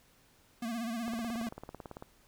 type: tone with vibrato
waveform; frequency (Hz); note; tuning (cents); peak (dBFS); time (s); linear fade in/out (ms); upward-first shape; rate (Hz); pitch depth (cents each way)
square; 230.9; A#3; -16; -35; 0.62-1.49; 5; sine; 16; 79
type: click train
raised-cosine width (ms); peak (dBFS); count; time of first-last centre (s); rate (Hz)
1; -29; 18; 1.08-2.024; 18
effects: pink hiss -65 dBFS RMS until 2.27 s